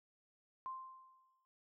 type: tone with exponential decay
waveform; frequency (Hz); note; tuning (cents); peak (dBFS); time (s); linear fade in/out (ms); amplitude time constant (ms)
sine; 1046.5; C6; 0; -40; 0.66-1.45; 0; 170
effects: noise-tail reverb RT60 0.4 s tail -21 dB re dry